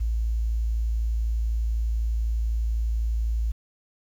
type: tone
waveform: sine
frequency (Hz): 56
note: A1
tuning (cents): +31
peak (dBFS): -22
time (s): 0-3.52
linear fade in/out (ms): 10
effects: 9-bit